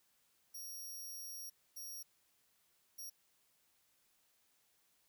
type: tone bursts at uneven times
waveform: 15% pulse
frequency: 5640 Hz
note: F8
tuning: 16 cents sharp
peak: -40 dBFS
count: 3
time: 0.54-1.5 / 1.76-2.03 / 2.98-3.1 s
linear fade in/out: 10 ms
effects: white hiss -75 dBFS RMS until 5.08 s